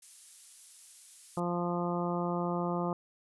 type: noise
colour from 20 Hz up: violet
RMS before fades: -47 dBFS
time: 0.02-1.4 s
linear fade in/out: 5 ms
type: harmonic tone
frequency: 174.61 Hz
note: F3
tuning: in tune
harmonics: 1 / 2 / 3 / 4 / 5 / 6 / 7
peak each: -33 / -36 / -38 / -39 / -40 / -41 / -41 dBFS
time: 1.37-2.93 s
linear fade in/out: 2 ms
effects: resampled to 24000 Hz